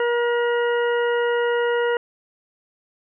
harmonic tone, 476.6 Hz, A#4, 38 cents sharp, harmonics 1 / 2 / 3 / 4 / 6, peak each -19 / -28 / -28 / -30 / -36 dBFS, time 0-1.97 s, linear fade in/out 2 ms, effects none

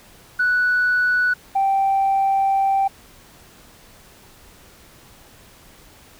sine tone pair in turn, 1479 / 781.2 Hz, F#6 / G5, -1 / -6 cents, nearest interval major seventh, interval 1105 cents, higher first, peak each -14 dBFS, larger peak neither, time 0.39-1.34 / 1.55-2.88 s, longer second, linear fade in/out 10 ms, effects tanh soft clip ceiling -12 dBFS + pink hiss -48 dBFS RMS until 6.19 s

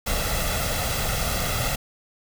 pink noise with comb filter, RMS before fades -25 dBFS, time 0.06-1.76 s, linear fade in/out 10 ms, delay 1.5 ms, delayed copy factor +0.65, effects none

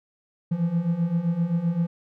triangle beating tone pair, 164.81 / 172.51 Hz, E3 / F3, 0 / -21 cents, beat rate 7.7 Hz, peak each -25 / -21 dBFS, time 0.51-1.87 s, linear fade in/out 10 ms, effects none

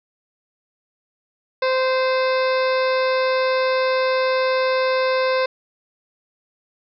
harmonic tone, 519 Hz, C5, 14 cents flat, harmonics 1 / 2 / 3 / 4 / 5 / 7 / 8 / 9 / 10, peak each -18 / -24 / -28 / -30 / -32 / -35 / -36 / -37 / -38 dBFS, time 1.62-5.46 s, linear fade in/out 5 ms, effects none

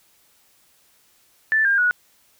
sine tone with pitch steps, 1760 / 1604.6 / 1463 Hz, A6 / G6 / F#6, 0 / +40 / -20 cents, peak -15 dBFS, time 1.52-1.91 s, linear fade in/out 0 ms, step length 130 ms, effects white hiss -59 dBFS RMS until 2.39 s

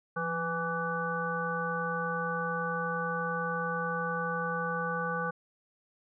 harmonic tone with a mistuned harmonic, 165.7 Hz, E3, 9 cents sharp, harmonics 1 / 3 / 5 / 7 / 9, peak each -37 / -36 / -39 / -35 / -35 dBFS, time 0.16-5.31 s, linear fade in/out 10 ms, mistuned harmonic 1, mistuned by +64 cents, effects none

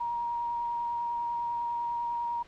sine tone with vibrato, 946 Hz, A#5, 25 cents sharp, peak -29 dBFS, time 0-2.43 s, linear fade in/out 10 ms, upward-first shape sine, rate 10 Hz, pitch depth 9 cents each way, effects pink hiss -56 dBFS RMS until 2.47 s + low-pass 4000 Hz 12 dB/octave

